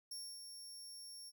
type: tone with ADSR envelope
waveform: 25% pulse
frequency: 5500 Hz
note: F8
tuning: 27 cents flat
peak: -39 dBFS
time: 0.11-1.32 s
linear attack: 6 ms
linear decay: 270 ms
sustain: -6 dB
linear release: 39 ms
effects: none